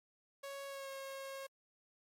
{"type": "tone with pitch glide", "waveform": "sawtooth", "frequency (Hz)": [554.4, 542.4], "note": ["C#5", "C#5"], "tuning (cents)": [0, -38], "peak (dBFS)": -40, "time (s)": [0.43, 1.47], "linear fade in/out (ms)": 10, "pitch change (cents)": -38, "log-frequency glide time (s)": [0.67, 0.9], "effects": ["MP3 64 kbps"]}